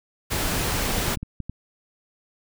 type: noise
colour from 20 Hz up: pink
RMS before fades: -25 dBFS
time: 0.3-1.16 s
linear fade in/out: 20 ms
type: clicks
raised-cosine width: 5 ms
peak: -19 dBFS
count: 8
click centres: 0.745 / 0.892 / 0.981 / 1.081 / 1.172 / 1.23 / 1.403 / 1.496 s
effects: none